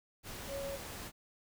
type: tone in noise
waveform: sine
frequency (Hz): 554.4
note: C#5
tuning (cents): 0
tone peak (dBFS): -38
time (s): 0.47-0.79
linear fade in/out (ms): 50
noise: pink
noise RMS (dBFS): -45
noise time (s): 0.23-1.12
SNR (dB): +4
effects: none